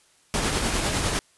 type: noise with tremolo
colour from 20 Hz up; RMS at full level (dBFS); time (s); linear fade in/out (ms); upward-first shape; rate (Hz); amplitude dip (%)
pink; -23; 0.34-1.19; 0; triangle; 10; 40
effects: white hiss -60 dBFS RMS until 1.37 s + resampled to 24000 Hz